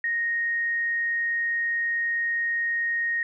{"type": "tone", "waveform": "sine", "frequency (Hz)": 1864.7, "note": "A#6", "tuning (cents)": 0, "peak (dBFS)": -23, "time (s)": [0.04, 3.23], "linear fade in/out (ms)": 2, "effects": []}